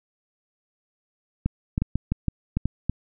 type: clicks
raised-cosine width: 5 ms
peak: -10 dBFS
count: 9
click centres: 1.46 / 1.779 / 1.82 / 1.956 / 2.12 / 2.283 / 2.57 / 2.656 / 2.896 s
effects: none